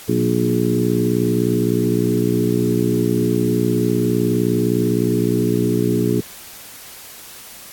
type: harmonic tone with a mistuned harmonic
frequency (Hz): 59.7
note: A#1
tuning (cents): +42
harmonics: 2 / 3 / 4 / 5 / 6 / 7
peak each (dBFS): -22 / -22 / -22 / -22 / -22 / -22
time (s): 0.08-6.21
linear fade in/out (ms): 10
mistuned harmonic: 3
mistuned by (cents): +35
effects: white hiss -38 dBFS RMS until 7.72 s + AAC 64 kbps